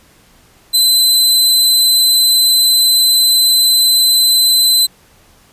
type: tone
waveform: sawtooth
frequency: 4043 Hz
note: B7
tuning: 40 cents sharp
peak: -5 dBFS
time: 0.73-4.87 s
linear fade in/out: 20 ms
effects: pink hiss -48 dBFS RMS until 5.52 s + resampled to 32000 Hz